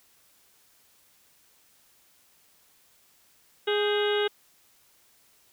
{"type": "harmonic tone with a mistuned harmonic", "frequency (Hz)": 415.3, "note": "G#4", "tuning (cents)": 0, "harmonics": [1, 2, 3, 4, 5, 6, 7, 8, 9], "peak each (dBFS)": [-24, -35, -38, -33, -38, -44, -34, -37, -37], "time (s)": [3.67, 4.28], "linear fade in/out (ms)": 10, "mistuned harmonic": 4, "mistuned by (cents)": -94, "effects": ["white hiss -62 dBFS RMS until 5.52 s"]}